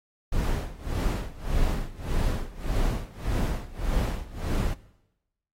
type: noise with tremolo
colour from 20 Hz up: brown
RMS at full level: -24 dBFS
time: 0.32-4.74 s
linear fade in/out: 5 ms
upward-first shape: sine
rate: 1.7 Hz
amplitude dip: 90%
effects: noise-tail reverb RT60 0.9 s tail -19 dB re dry + AAC 48 kbps